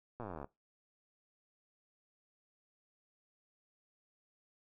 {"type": "slowing click train", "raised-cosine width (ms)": 1, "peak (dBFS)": -30, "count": 23, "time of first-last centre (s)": [0.2, 0.444], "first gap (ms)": 8, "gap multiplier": 1.03, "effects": ["noise-tail reverb RT60 0.2 s tail -20 dB re dry"]}